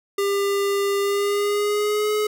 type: tone with pitch glide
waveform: square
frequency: 399.7 to 423.5 Hz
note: G4 to G#4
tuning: +34 to +34 cents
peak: -20 dBFS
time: 0.18-2.27 s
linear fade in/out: 5 ms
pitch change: +100 cents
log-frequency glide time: 1-2.11 s
effects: none